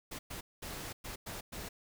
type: noise bursts at uneven times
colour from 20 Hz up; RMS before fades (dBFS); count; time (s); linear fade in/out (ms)
pink; -43; 6; 0.11-0.19 / 0.3-0.41 / 0.62-0.93 / 1.04-1.16 / 1.26-1.41 / 1.52-1.69; 10
effects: none